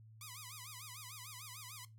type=tone with vibrato; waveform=5% pulse; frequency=1110 Hz; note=C#6; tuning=2 cents sharp; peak=-37 dBFS; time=0.21-1.85 s; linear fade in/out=2 ms; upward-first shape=sine; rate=6.7 Hz; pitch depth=220 cents each way; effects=noise-tail reverb RT60 0.2 s tail -17 dB re dry + added 110 Hz sine -56 dBFS peak until 1.98 s